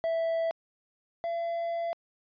triangle tone pair in turn, 659 / 676.4 Hz, E5 / E5, -1 / +44 cents, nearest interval unison, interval 45 cents, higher second, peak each -24 / -27 dBFS, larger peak first, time 0.04-0.51 / 1.24-1.93 s, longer second, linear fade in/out 0 ms, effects resampled to 11025 Hz

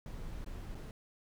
brown noise with dropouts, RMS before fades -43 dBFS, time 0.06-0.91 s, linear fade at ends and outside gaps 1 ms, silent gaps 0.445-0.462 / 0.747-0.752 s, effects none

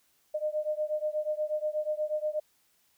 sine beating tone pair, 606 / 614.3 Hz, D#5 / D#5, -46 / -22 cents, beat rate 8.3 Hz, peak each -31 / -32 dBFS, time 0.34-2.4 s, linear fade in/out 10 ms, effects white hiss -69 dBFS RMS until 2.97 s

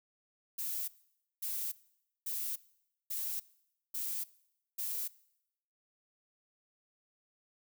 violet noise bursts, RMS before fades -37 dBFS, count 6, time 0.58-5.08 s, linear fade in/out 10 ms, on 300 ms, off 540 ms, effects noise-tail reverb RT60 0.8 s tail -21 dB re dry

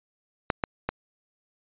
clicks, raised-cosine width 0.5 ms, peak -7 / -9 / -11 dBFS, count 3, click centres 0.502 / 0.638 / 0.89 s, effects resampled to 8000 Hz

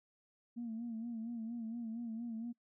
sine tone with vibrato, 230 Hz, A#3, 23 cents flat, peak -38 dBFS, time 0.56-2.53 s, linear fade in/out 20 ms, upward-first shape sine, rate 4.3 Hz, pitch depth 68 cents each way, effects noise-tail reverb RT60 0.1 s tail -25 dB re dry + tanh soft clip ceiling -35 dBFS

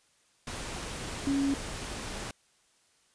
sine tone in noise, 277.2 Hz, C#4, in tune, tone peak -25 dBFS, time 1.27-1.54 s, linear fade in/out 2 ms, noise pink, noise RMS -38 dBFS, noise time 0.47-2.31 s, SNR +10 dB, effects white hiss -67 dBFS RMS until 3.14 s + resampled to 22050 Hz

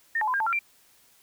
sine tone with pitch steps, 1821 / 860 / 1012 / 1607 / 879 / 1372 / 2360 Hz, A#6 / A5 / B5 / G6 / A5 / F6 / D7, -41 / -40 / +42 / +43 / -2 / -31 / +8 cents, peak -23 dBFS, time 0.15-0.591 s, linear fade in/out 5 ms, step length 63 ms, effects white hiss -60 dBFS RMS until 1.22 s

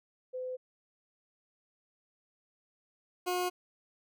sine / 20% pulse tone pair in turn, 509 / 359.9 Hz, C5 / F#4, -48 / -48 cents, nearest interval tritone, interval 600 cents, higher first, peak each -35 / -25 dBFS, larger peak second, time 0.33-0.57 / 3.26-3.5 s, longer neither, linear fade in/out 20 ms, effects none

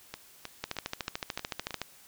two click trains, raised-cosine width 0.2 ms, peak -15 / -20 dBFS, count 17 / 6, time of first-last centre 0.64-1.816 / 0.14-1.707 s, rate 13.6 / 3.19 Hz, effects white hiss -56 dBFS RMS until 2.07 s

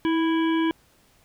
harmonic tone with a mistuned harmonic, 329.6 Hz, E4, in tune, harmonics 1 / 3 / 5 / 7 / 9 / 10, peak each -20 / -30 / -34 / -37 / -39 / -40 dBFS, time 0.05-0.71 s, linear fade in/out 0 ms, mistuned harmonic 1, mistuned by -27 cents, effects pink hiss -60 dBFS RMS until 1.24 s

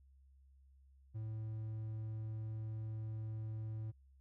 triangle tone, 109.6 Hz, A2, 6 cents flat, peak -38 dBFS, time 1.14-3.92 s, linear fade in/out 20 ms, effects added 67 Hz sine -62 dBFS peak until 4.2 s

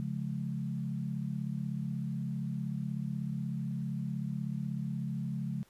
sine chord, Db major, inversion none, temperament equal with one note detuned, 138.59 / 174.61 / 211.3 Hz, Db3 / F3 / Ab3, 0 / 0 / +30 cents, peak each -36 / -38 / -38 dBFS, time 0-5.63 s, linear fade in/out 0 ms, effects pink hiss -65 dBFS RMS until 5.69 s + resampled to 32000 Hz

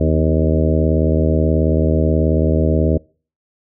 harmonic tone with a mistuned harmonic, 78.5 Hz, D#2, 16 cents sharp, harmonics 1 / 2 / 3 / 4 / 5 / 6 / 7 / 8, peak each -16 / -19 / -21 / -22 / -23 / -24 / -24 / -25 dBFS, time 0-2.98 s, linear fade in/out 10 ms, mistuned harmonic 3, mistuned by +57 cents, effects noise-tail reverb RT60 0.4 s tail -25 dB re dry

